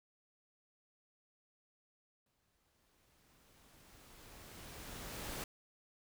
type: noise with exponential growth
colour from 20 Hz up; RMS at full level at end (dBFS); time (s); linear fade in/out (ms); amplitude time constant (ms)
pink; -42; 2.26-5.44; 2; 690
effects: none